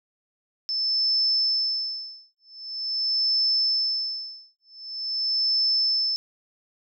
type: tone with tremolo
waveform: sine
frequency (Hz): 5270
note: E8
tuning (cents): -1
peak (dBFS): -19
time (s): 0.69-6.16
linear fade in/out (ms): 0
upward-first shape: sine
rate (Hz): 0.45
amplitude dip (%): 100
effects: none

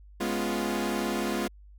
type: chord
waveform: sawtooth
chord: C# dominant seventh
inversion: second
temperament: equal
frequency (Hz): 207.7 / 246.9 / 277.2 / 349.2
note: G#3 / B3 / C#4 / E#4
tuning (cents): 0 / 0 / 0 / 0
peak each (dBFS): -28 / -29 / -33 / -28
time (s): 0.2-1.48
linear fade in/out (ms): 10
effects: added 50 Hz sine -48 dBFS peak until 1.78 s

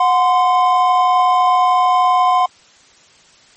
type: tone pair together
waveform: triangle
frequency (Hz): 731.9 / 1035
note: F#5 / C6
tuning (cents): -19 / -19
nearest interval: tritone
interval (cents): 600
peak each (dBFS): -11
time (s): 0-2.46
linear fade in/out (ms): 5
effects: white hiss -48 dBFS RMS until 3.56 s + MP3 32 kbps

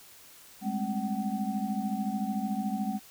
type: tone cluster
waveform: sine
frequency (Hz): 200 / 213.6 / 265.7 / 758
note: G3 / G#3 / C4 / F#5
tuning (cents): +35 / +49 / +27 / +42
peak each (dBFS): -33 / -32 / -38 / -36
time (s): 0.61-3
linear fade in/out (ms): 50
effects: white hiss -53 dBFS RMS until 3.1 s

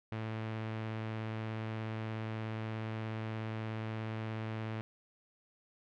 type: tone with low-pass filter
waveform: sawtooth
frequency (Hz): 110.4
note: A2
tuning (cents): +6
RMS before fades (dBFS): -39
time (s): 0.12-4.81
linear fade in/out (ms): 0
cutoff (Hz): 2600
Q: 1.2
effects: none

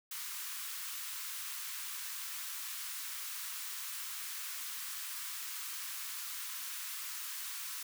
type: high-pass noise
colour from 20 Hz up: white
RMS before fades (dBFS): -42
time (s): 0.11-7.83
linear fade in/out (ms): 5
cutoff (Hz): 1000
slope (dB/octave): 48
effects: none

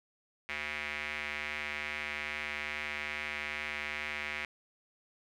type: tone with band-pass filter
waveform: square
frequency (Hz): 74.8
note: D2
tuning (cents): +32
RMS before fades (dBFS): -38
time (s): 0.49-4.45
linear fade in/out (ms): 0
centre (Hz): 2200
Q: 4
effects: none

